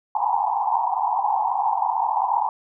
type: band-pass noise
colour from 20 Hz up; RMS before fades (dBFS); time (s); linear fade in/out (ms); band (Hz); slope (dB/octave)
white; -22; 0.15-2.49; 2; 760 to 980; 96
effects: none